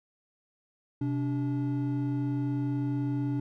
triangle tone pair together, 128.01 / 288.2 Hz, C3 / D4, -37 / -33 cents, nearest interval octave + major second, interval 1404 cents, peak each -28 dBFS, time 1.01-3.4 s, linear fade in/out 5 ms, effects none

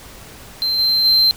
triangle tone with level steps, 4121 Hz, C8, 27 cents flat, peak -15 / -12 / -9 dBFS, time 0.62-1.31 s, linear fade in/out 0 ms, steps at 0.78 / 1.04 s, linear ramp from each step 20 ms, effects pink hiss -39 dBFS RMS until 1.36 s

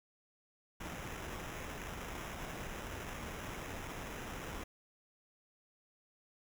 pink noise with sample-and-hold, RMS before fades -44 dBFS, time 0.8-4.64 s, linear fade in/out 10 ms, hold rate 4410 Hz, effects none

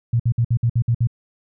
sine tone bursts, 117.5 Hz, A#2, 14 cents sharp, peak -14 dBFS, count 8, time 0.13-1.072 s, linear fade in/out 5 ms, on 67 ms, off 58 ms, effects none

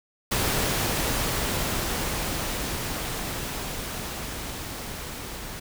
pink noise with level ramp, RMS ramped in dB -24 to -37 dBFS, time 0.31-5.6 s, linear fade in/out 10 ms, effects none

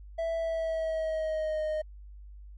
triangle tone with pitch glide, 659.3 to 618.7 Hz, E5 to D#5, 0 to -10 cents, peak -26 dBFS, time 0.18-1.82 s, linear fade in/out 10 ms, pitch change -110 cents, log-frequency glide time 0.37-1.62 s, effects added 50 Hz sine -44 dBFS peak until 2.57 s + MP3 48 kbps

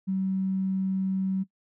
triangle tone with tanh clipping, 190.5 Hz, G3, 49 cents flat, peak -24 dBFS, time 0.07-1.44 s, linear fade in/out 20 ms, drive 3 dB, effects noise-tail reverb RT60 0.1 s tail -19 dB re dry

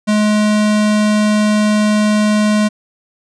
square tone, 211.4 Hz, G#3, 31 cents sharp, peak -11 dBFS, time 0.07-2.69 s, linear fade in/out 20 ms, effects resampled to 22050 Hz

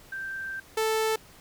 sine / sawtooth tone pair in turn, 1568 / 440 Hz, G6 / A4, 0 / 0 cents, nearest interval octave + minor seventh, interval 2200 cents, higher first, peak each -32 / -20 dBFS, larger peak second, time 0.12-0.6 / 0.77-1.16 s, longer first, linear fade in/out 5 ms, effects pink hiss -53 dBFS RMS until 1.4 s

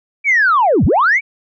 sine linear two-way sweep, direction down then up, 2349 to 55.9 to 2349 Hz, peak -8 dBFS, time 0.24-1.21 s, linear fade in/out 50 ms, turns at 0.85 s, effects tanh soft clip ceiling -5 dBFS

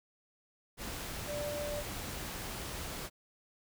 sine tone in noise, 587.3 Hz, D5, in tune, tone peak -36 dBFS, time 1.26-1.84 s, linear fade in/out 50 ms, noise pink, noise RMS -41 dBFS, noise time 0.77-3.1 s, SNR +2 dB, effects none

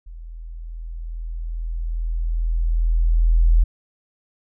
sine tone with level ramp, 41.2 Hz, E1, in tune, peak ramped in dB -34 to -10 dBFS, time 0.06-3.64 s, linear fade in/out 10 ms, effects none

